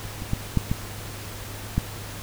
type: clicks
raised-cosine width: 5 ms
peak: -23 / -20 / -11 / -7 / -10 / -8 dBFS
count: 6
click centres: 0.053 / 0.221 / 0.334 / 0.573 / 0.715 / 1.78 s
effects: added 102 Hz sine -38 dBFS peak until 2.22 s + pink hiss -38 dBFS RMS until 2.22 s